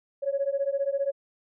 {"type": "beating tone pair", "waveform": "sine", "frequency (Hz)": [548, 563], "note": ["C#5", "C#5"], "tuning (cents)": [-20, 27], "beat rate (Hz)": 15, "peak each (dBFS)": -27, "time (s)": [0.22, 1.12], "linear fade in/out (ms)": 20, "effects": ["tanh soft clip ceiling -17 dBFS"]}